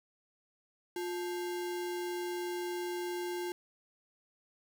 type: tone with sample-and-hold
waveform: sine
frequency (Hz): 354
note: F4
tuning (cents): +23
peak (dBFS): -34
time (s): 0.96-3.52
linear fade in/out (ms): 2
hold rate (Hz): 1225
effects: none